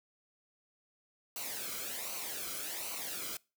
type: noise with flanger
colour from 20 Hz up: white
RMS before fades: -40 dBFS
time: 1.36-3.37 s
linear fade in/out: 2 ms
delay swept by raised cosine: 0.57 to 1.12 ms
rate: 1.3 Hz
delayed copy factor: -0.65
effects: noise-tail reverb RT60 0.3 s tail -24 dB re dry